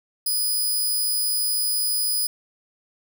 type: tone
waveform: 5% pulse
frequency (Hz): 4978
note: D#8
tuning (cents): 0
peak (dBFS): -14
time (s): 0.26-2.27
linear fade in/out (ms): 5
effects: none